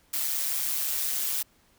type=noise with amplitude modulation; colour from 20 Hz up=blue; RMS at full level=-26 dBFS; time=0.13-1.43 s; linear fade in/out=10 ms; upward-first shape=sine; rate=140 Hz; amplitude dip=60%; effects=pink hiss -63 dBFS RMS until 1.78 s